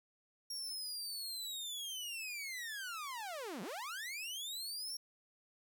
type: linear two-way sweep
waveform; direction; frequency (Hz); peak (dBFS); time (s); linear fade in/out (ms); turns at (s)
sawtooth; down then up; 5600 to 165.1 to 5600; -38; 0.5-4.97; 5; 3.62
effects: none